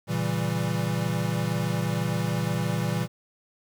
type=chord; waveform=square; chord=A# diminished seventh; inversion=none; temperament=equal; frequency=116.54 / 138.59 / 164.81 / 196 Hz; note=A#2 / C#3 / E3 / G3; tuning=0 / 0 / 0 / 0 cents; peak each=-30 / -34 / -29 / -33 dBFS; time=0.07-3.08 s; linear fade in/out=50 ms; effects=9-bit